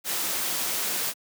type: noise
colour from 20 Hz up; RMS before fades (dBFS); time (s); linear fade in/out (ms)
white; -28; 0.04-1.14; 50
effects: high-pass 150 Hz 12 dB/octave